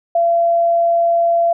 sine tone, 680 Hz, F5, 46 cents flat, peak -11 dBFS, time 0.15-1.53 s, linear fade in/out 5 ms, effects none

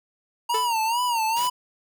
square tone with vibrato, 932.3 Hz, A#5, in tune, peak -22 dBFS, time 0.49-1.5 s, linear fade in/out 10 ms, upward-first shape sine, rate 2.3 Hz, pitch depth 110 cents each way
sawtooth tone with exponential decay, 440 Hz, A4, in tune, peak -20 dBFS, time 0.54-0.74 s, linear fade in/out 5 ms, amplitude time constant 43 ms
white noise, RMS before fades -34 dBFS, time 1.36-1.48 s, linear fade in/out 10 ms
effects none

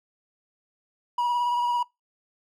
triangle tone with vibrato, 966 Hz, B5, 39 cents flat, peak -20 dBFS, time 1.18-1.83 s, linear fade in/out 5 ms, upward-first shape square, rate 18 Hz, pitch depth 18 cents each way, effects noise-tail reverb RT60 0.2 s tail -24 dB re dry

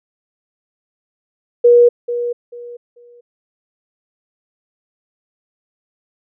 sine tone with echo, 480 Hz, B4, 49 cents flat, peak -5 dBFS, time 1.64-1.89 s, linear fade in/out 10 ms, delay 440 ms, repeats 3, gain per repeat -12 dB, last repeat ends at 3.21 s, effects none

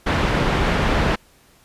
pink low-pass noise, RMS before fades -19 dBFS, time 0.06-1.16 s, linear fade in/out 10 ms, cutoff 2500 Hz, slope 12 dB/octave, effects pink hiss -54 dBFS RMS until 1.64 s + resampled to 32000 Hz

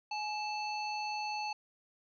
harmonic tone with a mistuned harmonic, 880 Hz, A5, in tune, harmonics 1 / 3 / 5 / 7, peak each -36 / -41 / -43 / -54 dBFS, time 0.11-1.53 s, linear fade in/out 5 ms, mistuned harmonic 1, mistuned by -71 cents, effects none

